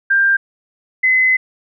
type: tone pair in turn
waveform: sine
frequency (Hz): 1590 / 2035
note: G6 / C7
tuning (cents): +24 / -49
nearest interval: major third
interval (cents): 427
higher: second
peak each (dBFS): -10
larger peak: neither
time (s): 0.1-0.37 / 1.03-1.37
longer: second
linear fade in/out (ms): 10
effects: none